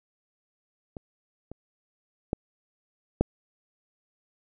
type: clicks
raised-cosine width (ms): 2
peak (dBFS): -24 / -26 / -12 / -7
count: 4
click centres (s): 0.968 / 1.516 / 2.331 / 3.21
effects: none